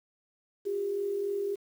sine tone pair together, 358.8 / 402.4 Hz, F4 / G4, +47 / +45 cents, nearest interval major second, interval 198 cents, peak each -38 / -29 dBFS, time 0.65-1.56 s, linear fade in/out 20 ms, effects 9-bit

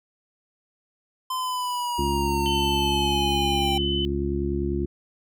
square exponential sweep, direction down, 1032 to 784 Hz, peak -26 dBFS, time 1.3-3.78 s, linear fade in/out 5 ms
harmonic tone, 70.1 Hz, C#2, 20 cents sharp, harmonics 1 / 2 / 3 / 4 / 5, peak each -28 / -32 / -31 / -33 / -27 dBFS, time 1.98-4.86 s, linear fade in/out 10 ms
sine tone with pitch glide, 3058 to 3023 Hz, G7 to F#7, -44 to +36 cents, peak -26 dBFS, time 2.46-4.05 s, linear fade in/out 0 ms, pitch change -20 cents, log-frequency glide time 2.91-3.8 s
effects none

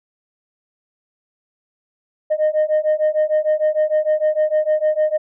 sine beating tone pair, 612 / 618.6 Hz, D#5 / D#5, -29 / -10 cents, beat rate 6.6 Hz, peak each -16 dBFS, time 2.3-5.18 s, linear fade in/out 20 ms, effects tanh soft clip ceiling -11 dBFS

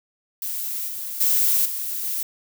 violet noise with level steps, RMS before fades -28 / -31 / -19 / -28 / -26 dBFS, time 0.42-2.23 s, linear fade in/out 2 ms, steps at 0.87 / 1.2 / 1.65 / 2.04 s, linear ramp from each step 10 ms, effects none

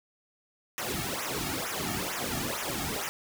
pink noise with flanger, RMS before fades -33 dBFS, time 0.78-3.09 s, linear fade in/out 0 ms, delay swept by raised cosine 0.22 to 2.02 ms, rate 2.2 Hz, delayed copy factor -1, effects none

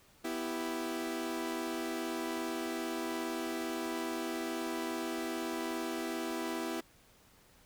sawtooth chord, E minor, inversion second, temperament equal, 246.9 / 329.6 / 392 Hz, B3 / E4 / G4, 0 / 0 / 0 cents, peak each -37 / -33 / -38 dBFS, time 0.24-6.81 s, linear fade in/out 10 ms, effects pink hiss -63 dBFS RMS until 7.65 s

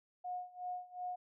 sine tone with tremolo, 723 Hz, F#5, 40 cents flat, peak -37 dBFS, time 0.24-1.16 s, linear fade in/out 10 ms, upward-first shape sine, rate 2.7 Hz, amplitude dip 90%, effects none

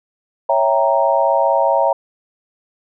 sine chord, C# diminished seventh, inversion none, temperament equal, 554.4 / 659.3 / 784 / 932.3 Hz, C#5 / E5 / G5 / Bb5, 0 / 0 / 0 / 0 cents, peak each -17 / -17 / -20 / -17 dBFS, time 0.49-1.93 s, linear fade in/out 5 ms, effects none

